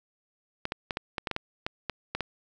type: clicks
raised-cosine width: 0.3 ms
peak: -14 dBFS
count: 12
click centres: 0.654 / 0.721 / 0.908 / 0.971 / 1.182 / 1.272 / 1.313 / 1.364 / 1.665 / 1.897 / 2.15 / 2.207 s
effects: none